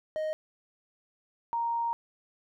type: tone pair in turn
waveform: triangle / sine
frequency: 622.3 / 932.4 Hz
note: D#5 / A#5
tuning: 0 / 0 cents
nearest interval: perfect fifth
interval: 700 cents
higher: second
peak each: -27 dBFS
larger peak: neither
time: 0.16-0.33 / 1.53-1.93 s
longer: second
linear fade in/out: 0 ms
effects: none